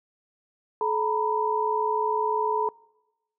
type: tone cluster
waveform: sine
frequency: 430.4 / 923 / 983 Hz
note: A4 / A#5 / B5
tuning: -38 / -17 / -8 cents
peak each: -27 dBFS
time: 0.81-2.69 s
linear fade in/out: 2 ms
effects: noise-tail reverb RT60 1.0 s tail -25 dB re dry